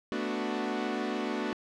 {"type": "chord", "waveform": "sawtooth", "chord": "B minor seventh", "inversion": "third", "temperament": "equal", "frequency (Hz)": [220, 246.9, 293.7, 370], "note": ["A3", "B3", "D4", "F#4"], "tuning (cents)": [0, 0, 0, 0], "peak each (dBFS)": -32, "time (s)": [0.12, 1.53], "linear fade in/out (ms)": 0, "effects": ["low-pass 4000 Hz 12 dB/octave"]}